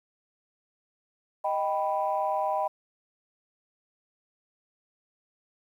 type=chord; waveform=sine; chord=Eb augmented; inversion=none; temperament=equal; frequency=622.3 / 784 / 987.8 Hz; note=Eb5 / G5 / B5; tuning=0 / 0 / 0 cents; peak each=-29 / -28 / -30 dBFS; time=1.44-2.68 s; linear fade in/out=10 ms; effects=tanh soft clip ceiling -16 dBFS + 10-bit